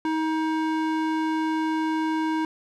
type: tone with band-pass filter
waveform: square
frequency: 316.5 Hz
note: D#4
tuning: 30 cents sharp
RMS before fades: -25 dBFS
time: 0.05-2.45 s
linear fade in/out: 2 ms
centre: 770 Hz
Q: 0.7
effects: none